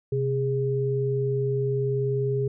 sine tone pair together, 130 / 410.8 Hz, C3 / G#4, -11 / -19 cents, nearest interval octave + minor sixth, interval 1992 cents, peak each -25 dBFS, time 0.12-2.48 s, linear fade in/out 5 ms, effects none

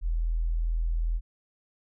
sine tone, 41.2 Hz, E1, in tune, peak -24 dBFS, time 0.01-1.21 s, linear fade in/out 50 ms, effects none

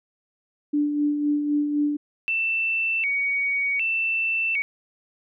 sine tone with tremolo, 293.7 Hz, D4, in tune, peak -18 dBFS, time 0.73-1.97 s, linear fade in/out 10 ms, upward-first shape sine, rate 3.9 Hz, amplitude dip 45%
sine tone with vibrato, 2448 Hz, D#7, 29 cents flat, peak -21 dBFS, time 2.28-4.62 s, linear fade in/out 0 ms, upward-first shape square, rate 0.66 Hz, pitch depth 150 cents each way
effects none

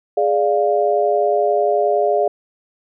sine chord, D diminished, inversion second, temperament equal, 415.3 / 587.3 / 698.5 Hz, Ab4 / D5 / F5, 0 / 0 / 0 cents, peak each -18 dBFS, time 0.17-2.28 s, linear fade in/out 5 ms, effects none

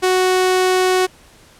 sawtooth tone, 370 Hz, F#4, in tune, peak -9 dBFS, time 0.02-1.07 s, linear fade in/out 20 ms, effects pink hiss -47 dBFS RMS until 1.59 s + low-pass 11000 Hz 12 dB/octave

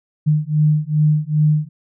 sine beating tone pair, 150.8 / 153.3 Hz, D3 / D#3, +46 / -25 cents, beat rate 2.5 Hz, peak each -16 dBFS, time 0.26-1.69 s, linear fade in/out 20 ms, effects none

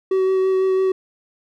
triangle tone with vibrato, 378.6 Hz, F#4, 40 cents sharp, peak -13 dBFS, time 0.11-0.92 s, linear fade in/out 5 ms, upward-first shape sine, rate 6 Hz, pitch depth 11 cents each way, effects none

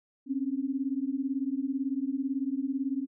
sine beating tone pair, 261.6 / 279.6 Hz, C4 / C#4, 0 / +15 cents, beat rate 18 Hz, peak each -31 dBFS, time 0.26-3.07 s, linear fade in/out 50 ms, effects none

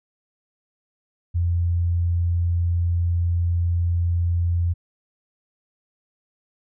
sine tone, 86.2 Hz, F2, 22 cents flat, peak -18 dBFS, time 1.34-4.74 s, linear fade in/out 20 ms, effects none

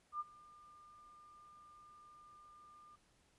sine tone with ADSR envelope, 1201 Hz, D6, 38 cents sharp, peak -36 dBFS, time 0.12-2.96 s, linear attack 80 ms, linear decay 30 ms, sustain -22 dB, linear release 10 ms, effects pink hiss -73 dBFS RMS until 3.38 s + resampled to 24000 Hz

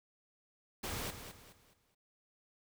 pink noise with echo, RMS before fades -40 dBFS, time 0.83-1.11 s, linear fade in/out 10 ms, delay 210 ms, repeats 4, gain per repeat -9 dB, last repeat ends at 1.95 s, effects none

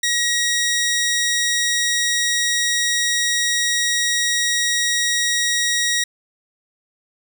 15% pulse tone, 1900 Hz, A#6, 33 cents sharp, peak -11 dBFS, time 0.03-6.04 s, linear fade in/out 5 ms, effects none

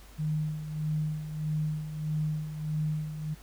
sine tone with tremolo, 153.8 Hz, D#3, 20 cents flat, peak -26 dBFS, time 0.18-3.35 s, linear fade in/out 20 ms, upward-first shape sine, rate 1.6 Hz, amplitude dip 65%, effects added 50 Hz sine -49 dBFS peak until 3.42 s + pink hiss -55 dBFS RMS until 3.42 s

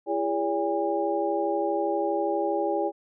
sine tone cluster, 335.9 / 408.3 / 571 / 811 Hz, E4 / G#4 / D5 / G#5, +33 / -29 / -49 / -41 cents, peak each -29 dBFS, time 0.06-2.92 s, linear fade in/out 50 ms, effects none

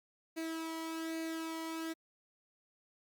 sawtooth tone with flanger, 324.7 Hz, E4, 26 cents flat, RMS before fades -40 dBFS, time 0.36-1.94 s, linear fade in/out 20 ms, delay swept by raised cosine 0.45 to 0.96 ms, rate 1.2 Hz, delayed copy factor +0.55, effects Opus 48 kbps

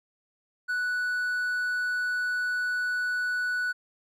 triangle tone, 1480 Hz, F#6, in tune, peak -24 dBFS, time 0.68-3.73 s, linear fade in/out 20 ms, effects none

